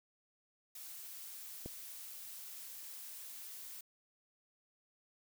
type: noise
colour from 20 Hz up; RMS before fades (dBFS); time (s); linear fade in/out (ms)
blue; -49; 0.75-3.81; 5
type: click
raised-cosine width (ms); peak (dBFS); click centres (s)
2; -30; 1.66
effects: none